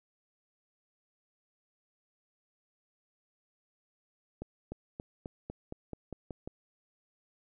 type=accelerating click train; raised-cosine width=2 ms; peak=-26 dBFS; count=10; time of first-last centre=4.42-6.475 s; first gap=300 ms; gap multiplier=0.93; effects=none